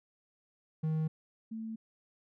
triangle / sine tone pair in turn, 157.4 / 222.6 Hz, D#3 / A3, +20 / +20 cents, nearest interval tritone, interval 600 cents, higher second, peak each -27 / -37 dBFS, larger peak first, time 0.83-1.08 / 1.51-1.76 s, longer neither, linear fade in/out 10 ms, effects none

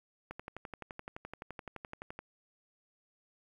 click train, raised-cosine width 0.5 ms, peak -27 dBFS, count 23, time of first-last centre 0.31-2.19 s, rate 11.7 Hz, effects 10-bit

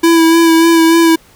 square tone with vibrato, 330 Hz, E4, 2 cents sharp, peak -6 dBFS, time 0.03-1.16 s, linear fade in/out 10 ms, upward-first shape sine, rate 3.4 Hz, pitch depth 23 cents each way, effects pink hiss -45 dBFS RMS until 1.35 s

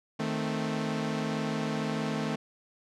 sawtooth chord, A diminished, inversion second, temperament equal, 155.56 / 220 / 261.6 Hz, Eb3 / A3 / C4, 0 / 0 / 0 cents, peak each -30 / -28 / -32 dBFS, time 0.19-2.36 s, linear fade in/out 10 ms, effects low-pass 6000 Hz 12 dB/octave

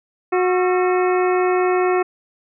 harmonic tone with a mistuned harmonic, 364.9 Hz, F#4, 24 cents flat, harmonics 1 / 2 / 3 / 4 / 5 / 6 / 7, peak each -16 / -22 / -26 / -28 / -30 / -32 / -33 dBFS, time 0.32-2.03 s, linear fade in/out 10 ms, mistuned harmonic 4, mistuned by -130 cents, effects none

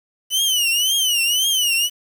sawtooth tone with vibrato, 2968 Hz, F#7, 5 cents sharp, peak -13 dBFS, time 0.3-1.9 s, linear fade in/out 50 ms, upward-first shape triangle, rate 1.9 Hz, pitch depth 170 cents each way, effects 7-bit

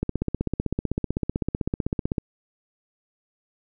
click train, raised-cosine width 3 ms, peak -11 dBFS, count 35, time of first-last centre 0.03-2.182 s, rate 15.8 Hz, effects none

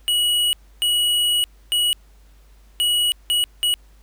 square tone bursts at uneven times, 2918 Hz, F#7, 25 cents flat, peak -17 dBFS, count 6, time 0.08-0.53 / 0.82-1.44 / 1.72-1.93 / 2.8-3.12 / 3.3-3.44 / 3.63-3.74 s, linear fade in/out 0 ms, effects added 50 Hz sine -47 dBFS peak until 4.02 s + pink hiss -59 dBFS RMS until 4.02 s

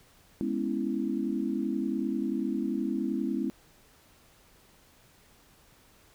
sine chord, C# minor seventh, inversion second, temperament equal, 207.7 / 246.9 / 277.2 / 329.6 Hz, G#3 / B3 / C#4 / E4, 0 / 0 / 0 / 0 cents, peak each -33 dBFS, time 0.41-3.5 s, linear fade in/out 0 ms, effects pink hiss -60 dBFS RMS until 6.14 s

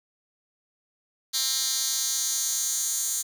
10% pulse tone with high-pass filter sweep, 264.6 Hz, C4, 20 cents sharp, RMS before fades -27 dBFS, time 1.33-3.23 s, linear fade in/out 20 ms, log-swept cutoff 4700 to 7300 Hz, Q 2.4, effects none

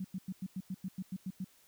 sine tone bursts, 187.4 Hz, F#3, 22 cents sharp, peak -35 dBFS, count 11, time 0-1.445 s, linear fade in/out 5 ms, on 45 ms, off 95 ms, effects white hiss -65 dBFS RMS until 1.67 s

